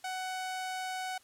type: tone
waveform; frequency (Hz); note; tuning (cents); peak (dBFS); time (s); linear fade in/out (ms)
sawtooth; 746; F#5; +14; -31; 0.04-1.18; 5
effects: white hiss -63 dBFS RMS until 1.23 s + low-pass 11000 Hz 12 dB/octave